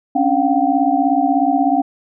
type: tone cluster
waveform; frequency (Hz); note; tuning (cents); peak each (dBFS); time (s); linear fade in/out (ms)
sine; 270.4 / 286.8 / 707 / 770; C#4 / D4 / F5 / G5; -43 / -41 / +21 / -31; -18; 0.15-1.82; 10
effects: none